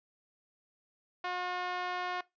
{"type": "tone with band-pass filter", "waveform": "5% pulse", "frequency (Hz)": 360, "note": "F#4", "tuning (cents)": -47, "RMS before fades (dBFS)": -36, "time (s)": [1.24, 2.21], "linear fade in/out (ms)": 5, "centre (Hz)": 830, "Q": 1.1, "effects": ["noise-tail reverb RT60 0.2 s tail -21 dB re dry", "resampled to 16000 Hz"]}